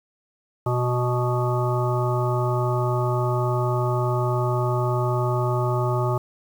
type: harmonic tone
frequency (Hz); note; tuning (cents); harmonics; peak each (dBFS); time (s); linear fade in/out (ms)
123.47; B2; 0; 1 / 3 / 5 / 7 / 9 / 10; -22 / -27 / -29 / -30 / -32 / -32; 0.66-6.18; 5
effects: 8-bit